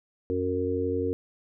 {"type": "harmonic tone", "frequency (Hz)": 91.7, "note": "F#2", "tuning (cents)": -15, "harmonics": [1, 3, 4, 5], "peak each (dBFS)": [-33, -31, -32, -28], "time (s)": [0.3, 1.13], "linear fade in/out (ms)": 0, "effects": []}